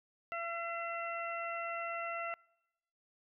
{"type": "harmonic tone", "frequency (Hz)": 677, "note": "E5", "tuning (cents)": 46, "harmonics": [1, 2, 3, 4], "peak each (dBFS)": [-41, -40, -44, -45], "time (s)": [0.32, 2.34], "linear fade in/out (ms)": 0, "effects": ["noise-tail reverb RT60 1.0 s tail -26 dB re dry"]}